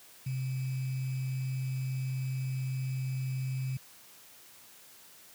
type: tone with sample-and-hold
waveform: sine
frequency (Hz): 130.81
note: C3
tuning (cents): 0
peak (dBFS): -30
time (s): 0.26-3.77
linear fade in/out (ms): 5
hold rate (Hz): 2450
effects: white hiss -55 dBFS RMS until 5.34 s + high-pass 80 Hz 12 dB/octave